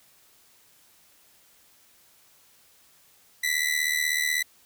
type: ring-modulated tone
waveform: sawtooth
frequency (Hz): 1984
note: B6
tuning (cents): +7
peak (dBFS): -17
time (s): 3.43-4.43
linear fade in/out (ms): 10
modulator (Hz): 38.1
effects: white hiss -59 dBFS RMS until 4.65 s